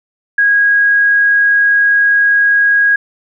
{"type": "tone", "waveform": "sine", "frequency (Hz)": 1645, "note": "G#6", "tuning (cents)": -17, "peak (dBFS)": -7, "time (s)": [0.38, 2.96], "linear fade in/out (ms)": 5, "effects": []}